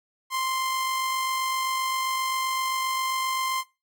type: tone with amplitude modulation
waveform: sawtooth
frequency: 1046.5 Hz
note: C6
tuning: in tune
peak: -20 dBFS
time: 0.3-3.64 s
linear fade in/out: 50 ms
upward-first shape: sine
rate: 47.6 Hz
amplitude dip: 25%
effects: noise-tail reverb RT60 0.3 s tail -24 dB re dry + AAC 64 kbps